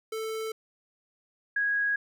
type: tone pair in turn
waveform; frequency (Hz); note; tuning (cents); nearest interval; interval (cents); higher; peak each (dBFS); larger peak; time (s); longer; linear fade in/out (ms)
square / sine; 441.4 / 1652.6; A4 / G#6; +5 / -9; octave + major seventh; 2286; second; -32 / -24; second; 0.12-0.52 / 1.56-1.96; neither; 5
effects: none